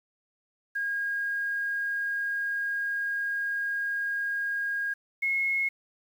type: tone pair in turn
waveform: sine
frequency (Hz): 1629 / 2170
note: G#6 / C#7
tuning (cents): -34 / -37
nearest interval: perfect fourth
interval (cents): 497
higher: second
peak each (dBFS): -27 / -24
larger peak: second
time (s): 0.75-4.94 / 5.22-5.69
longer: first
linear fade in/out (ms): 10
effects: 9-bit